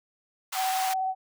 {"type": "high-pass noise", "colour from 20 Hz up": "pink", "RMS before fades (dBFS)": -33, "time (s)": [0.52, 0.94], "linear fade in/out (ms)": 10, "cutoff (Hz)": 770, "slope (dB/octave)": 48}
{"type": "tone with vibrato", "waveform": "sine", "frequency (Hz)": 757, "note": "F#5", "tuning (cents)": 39, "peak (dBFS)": -25, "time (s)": [0.54, 1.15], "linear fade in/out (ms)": 50, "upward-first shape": "triangle", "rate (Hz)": 17, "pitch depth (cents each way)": 18}
{"effects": []}